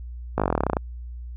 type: slowing click train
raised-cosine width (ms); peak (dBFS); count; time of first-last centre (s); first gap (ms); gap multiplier
1; -7; 16; 0.38-0.768; 18; 1.05
effects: added 60 Hz sine -33 dBFS peak until 1.36 s